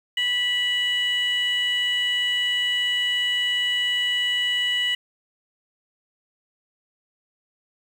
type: tone pair together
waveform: sine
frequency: 1960.9 / 2938 Hz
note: B6 / F#7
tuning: -13 / -13 cents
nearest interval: perfect fifth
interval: 700 cents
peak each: -23 / -20 dBFS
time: 0.17-4.95 s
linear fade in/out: 5 ms
effects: tanh soft clip ceiling -17 dBFS + 8-bit